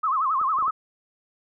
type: tone with vibrato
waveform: sine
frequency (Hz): 1165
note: D6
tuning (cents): -14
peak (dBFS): -20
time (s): 0.03-0.71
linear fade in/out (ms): 10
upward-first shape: sine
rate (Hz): 11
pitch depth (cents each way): 200
type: clicks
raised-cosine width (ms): 1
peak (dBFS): -29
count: 4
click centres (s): 0.414 / 0.587 / 0.625 / 0.68
effects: none